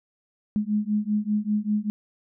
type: beating tone pair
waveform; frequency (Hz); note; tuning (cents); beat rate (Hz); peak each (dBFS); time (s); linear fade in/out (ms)
sine; 207.7 / 212.8; G#3 / G#3; 0 / +42; 5.1; -25; 0.56-1.9; 0
effects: none